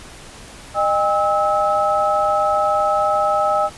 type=tone cluster; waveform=sine; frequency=613 / 805 / 1296 Hz; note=D#5 / G5 / E6; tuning=-26 / +46 / -30 cents; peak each=-19 dBFS; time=0.74-3.7 s; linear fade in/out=50 ms; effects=pink hiss -39 dBFS RMS until 3.77 s + resampled to 24000 Hz